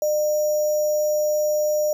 sine tone with sample-and-hold, 603 Hz, D5, 46 cents sharp, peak -18 dBFS, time 0.02-1.93 s, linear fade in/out 2 ms, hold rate 6300 Hz, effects none

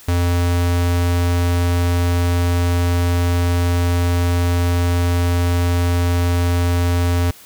square tone, 87.31 Hz, F2, in tune, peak -15 dBFS, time 0.08-7.31 s, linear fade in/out 5 ms, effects white hiss -43 dBFS RMS until 7.45 s

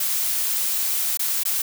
blue noise with dropouts, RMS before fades -23 dBFS, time 0-1.62 s, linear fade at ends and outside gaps 5 ms, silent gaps 1.173-1.193 / 1.435-1.452 s, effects none

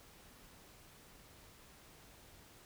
silence, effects pink hiss -60 dBFS RMS until 2.65 s

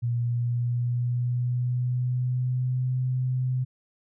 sine tone with pitch glide, 119.2 to 127.76 Hz, A#2 to C3, +39 to -41 cents, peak -23 dBFS, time 0.02-3.65 s, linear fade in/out 20 ms, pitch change +120 cents, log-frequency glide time 0.15-2.96 s, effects none

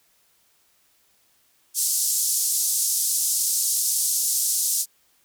white band-pass noise, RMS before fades -23 dBFS, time 1.74-4.86 s, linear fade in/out 50 ms, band 5400 to 12000 Hz, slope 24 dB/octave, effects white hiss -63 dBFS RMS until 5.24 s

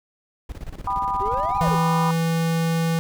brown noise with tremolo, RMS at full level -32 dBFS, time 0.49-1.79 s, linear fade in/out 5 ms, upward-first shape square, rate 17 Hz, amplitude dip 75%
sine chord, G augmented, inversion none, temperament equal with one note detuned, 784 / 987.8 / 1215.4 Hz, G5 / B5 / D#6, 0 / 0 / -41 cents, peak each -28 / -23 / -28 dBFS, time 0.87-2.11 s, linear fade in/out 2 ms
triangle exponential two-way sweep, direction up then down, 369.9 to 843 to 369.9 Hz, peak -25 dBFS, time 1.2-1.76 s, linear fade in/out 20 ms, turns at 1.58 s
square tone, 164.81 Hz, E3, in tune, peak -20 dBFS, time 1.61-2.99 s, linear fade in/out 0 ms
effects none

